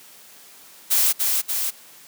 blue noise with echo, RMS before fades -18 dBFS, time 0.9-1.13 s, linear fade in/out 20 ms, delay 290 ms, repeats 2, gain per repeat -3 dB, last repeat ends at 1.71 s, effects white hiss -47 dBFS RMS until 2.07 s + high-pass 150 Hz 12 dB/octave

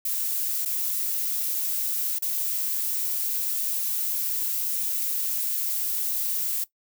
violet noise with dropouts, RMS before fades -27 dBFS, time 0.05-6.64 s, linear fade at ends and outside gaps 5 ms, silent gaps 0.651-0.657 / 2.187-2.221 s, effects noise-tail reverb RT60 0.1 s tail -17 dB re dry

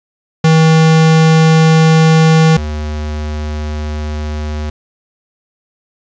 square tone pair in turn, 160 / 75.64 Hz, D#3 / D#2, +49 / -48 cents, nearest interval octave + minor second, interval 1297 cents, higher first, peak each -6 / -18 dBFS, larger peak first, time 0.44-2.57 / 2.57-4.7 s, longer neither, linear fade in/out 5 ms, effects resampled to 16000 Hz + 7-bit

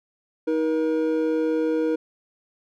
triangle tone pair together, 316 / 477.4 Hz, D#4 / A#4, +27 / +41 cents, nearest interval perfect fifth, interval 714 cents, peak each -21 dBFS, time 0.47-1.96 s, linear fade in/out 10 ms, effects none

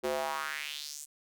square tone with high-pass filter sweep, 73.42 Hz, D2, in tune, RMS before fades -36 dBFS, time 0.03-1.06 s, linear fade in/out 20 ms, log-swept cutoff 390 to 8300 Hz, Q 3, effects none

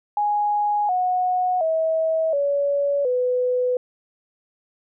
sine tone with pitch steps, 830 / 731 / 643.7 / 566.9 / 499.3 Hz, G#5 / F#5 / E5 / C#5 / B4, -1 / -21 / -41 / +39 / +19 cents, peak -18 dBFS, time 0.17-3.77 s, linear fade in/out 2 ms, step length 720 ms, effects none

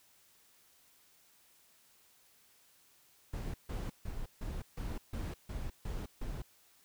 brown noise bursts, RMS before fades -39 dBFS, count 9, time 3.33-6.42 s, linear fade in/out 5 ms, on 210 ms, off 150 ms, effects white hiss -66 dBFS RMS until 6.84 s

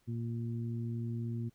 harmonic tone, 116.6 Hz, A#2, 1 cent sharp, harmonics 1 / 2 / 3, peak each -35 / -40 / -48 dBFS, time 0.07-1.5 s, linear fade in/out 20 ms, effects pink hiss -73 dBFS RMS until 1.54 s

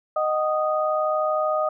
sine tone cluster, 619 / 752 / 1242 Hz, D#5 / F#5 / D#6, -9 / +28 / -3 cents, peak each -22 / -29 / -25 dBFS, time 0.16-1.69 s, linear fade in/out 5 ms, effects none

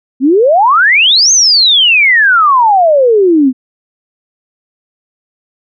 sine exponential two-way sweep, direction up then down, 246.9 to 6500 to 246.9 Hz, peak -4 dBFS, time 0.2-3.53 s, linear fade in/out 50 ms, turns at 1.32 s, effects none

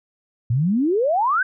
sine exponential sweep, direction up, 110 to 1600 Hz, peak -16 dBFS, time 0.5-1.43 s, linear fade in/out 5 ms, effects none

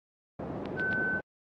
pink band-pass noise, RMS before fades -37 dBFS, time 0.39-1.21 s, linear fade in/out 5 ms, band 170 to 590 Hz, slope 12 dB/octave
clicks, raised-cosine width 0.3 ms, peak -23 dBFS, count 3, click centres 0.657 / 0.797 / 0.929 s
sine tone, 1518 Hz, F#6, 44 cents sharp, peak -28 dBFS, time 0.76-1.21 s, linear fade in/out 50 ms
effects AAC 64 kbps

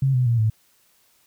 sine tone with pitch steps, 135 / 125.96 / 117.52 / 109.65 Hz, C#3 / B2 / A#2 / A2, -45 / +35 / +14 / -6 cents, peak -16 dBFS, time 0.02-0.5 s, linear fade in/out 5 ms, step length 120 ms, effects white hiss -61 dBFS RMS until 1.26 s

